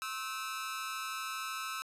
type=tone with amplitude modulation; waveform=sawtooth; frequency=1302 Hz; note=E6; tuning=22 cents flat; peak=-29 dBFS; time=0.02-1.82 s; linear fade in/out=0 ms; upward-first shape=sine; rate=233 Hz; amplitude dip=95%; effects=resampled to 32000 Hz